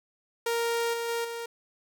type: tone with level steps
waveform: sawtooth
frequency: 466.1 Hz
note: A#4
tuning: in tune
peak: -22 / -26 / -24 / -30 dBFS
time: 0.46-1.46 s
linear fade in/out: 5 ms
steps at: 0.93 / 1.08 / 1.24 s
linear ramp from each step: 10 ms
effects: none